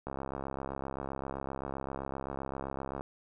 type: click train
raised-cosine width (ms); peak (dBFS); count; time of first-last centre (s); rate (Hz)
1; -23; 200; 0.07-3.009; 67.7
effects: none